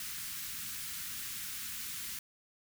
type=band-stop noise; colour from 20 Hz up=white; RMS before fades=-41 dBFS; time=0-2.19 s; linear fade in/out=2 ms; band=250 to 1300 Hz; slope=24 dB/octave; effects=none